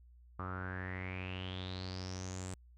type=tone with low-pass filter sweep; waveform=sawtooth; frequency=92.5 Hz; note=F#2; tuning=in tune; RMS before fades=-42 dBFS; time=0.39-2.54 s; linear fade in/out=0 ms; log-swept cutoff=1200 to 8100 Hz; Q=8.4; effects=added 60 Hz sine -57 dBFS peak until 2.77 s